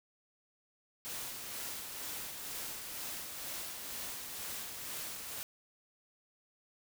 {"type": "noise with tremolo", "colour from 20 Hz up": "white", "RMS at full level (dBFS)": -41, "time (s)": [1.05, 5.43], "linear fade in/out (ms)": 0, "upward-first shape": "sine", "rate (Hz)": 2.1, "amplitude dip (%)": 35, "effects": []}